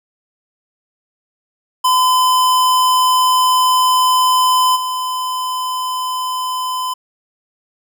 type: tone with level steps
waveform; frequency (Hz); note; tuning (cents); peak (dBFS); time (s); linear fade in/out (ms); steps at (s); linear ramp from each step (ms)
square; 1017; C6; -50; -11 / -19; 1.84-6.94; 10; 4.75; 20
effects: none